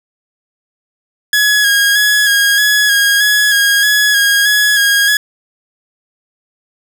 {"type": "tone with vibrato", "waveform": "sawtooth", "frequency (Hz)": 1661.2, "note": "G#6", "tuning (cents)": 0, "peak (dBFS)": -5, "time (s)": [1.33, 5.17], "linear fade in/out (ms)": 2, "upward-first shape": "square", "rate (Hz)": 1.6, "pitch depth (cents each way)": 27, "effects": []}